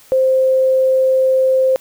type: tone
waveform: sine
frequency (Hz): 523.3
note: C5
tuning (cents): 0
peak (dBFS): -10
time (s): 0.12-1.76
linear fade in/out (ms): 0
effects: white hiss -46 dBFS RMS until 1.8 s